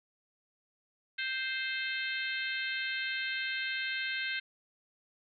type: harmonic tone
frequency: 523.3 Hz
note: C5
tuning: in tune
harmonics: 3 / 4 / 5 / 6 / 7 / 8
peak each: -36 / -38 / -40 / -42 / -43 / -44 dBFS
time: 1.18-4.4 s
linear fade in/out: 10 ms
effects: none